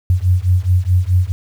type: beating tone pair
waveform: sine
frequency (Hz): 88.6 / 93.3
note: F2 / F#2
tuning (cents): +25 / +15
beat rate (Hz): 4.7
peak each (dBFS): -14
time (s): 0.1-1.32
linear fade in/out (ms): 0
effects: 7-bit